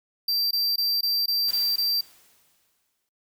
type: tone bursts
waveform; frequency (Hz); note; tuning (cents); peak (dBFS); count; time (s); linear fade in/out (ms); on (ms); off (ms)
square; 4699; D8; 0; -22; 7; 0.28-2.01; 5; 230; 20
type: noise with exponential decay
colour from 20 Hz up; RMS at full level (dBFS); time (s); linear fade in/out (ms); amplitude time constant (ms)
white; -39; 1.48-3.09; 1; 350
effects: noise-tail reverb RT60 0.3 s tail -24 dB re dry